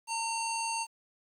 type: harmonic tone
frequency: 911 Hz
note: A#5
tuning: 40 cents flat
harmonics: 1 / 3 / 5 / 7 / 9 / 10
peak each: -33 / -38 / -40 / -41 / -43 / -43 dBFS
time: 0.07-0.87 s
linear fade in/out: 50 ms
effects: 10-bit